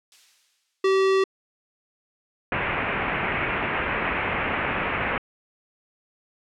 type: noise with exponential decay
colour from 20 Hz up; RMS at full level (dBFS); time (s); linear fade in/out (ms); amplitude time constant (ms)
violet; -35; 0.12-1.18; 1; 230
type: tone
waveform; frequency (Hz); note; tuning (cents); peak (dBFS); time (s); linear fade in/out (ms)
square; 384.6; G4; -33; -18; 0.84-1.24; 5
type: low-pass noise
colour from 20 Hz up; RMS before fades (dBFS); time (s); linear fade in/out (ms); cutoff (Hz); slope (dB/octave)
white; -26; 2.52-5.18; 2; 2600; 48
effects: low-pass 4000 Hz 12 dB/octave